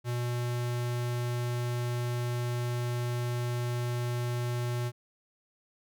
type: tone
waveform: square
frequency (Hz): 121.3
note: B2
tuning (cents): -31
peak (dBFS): -30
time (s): 0.04-4.92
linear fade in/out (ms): 50
effects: none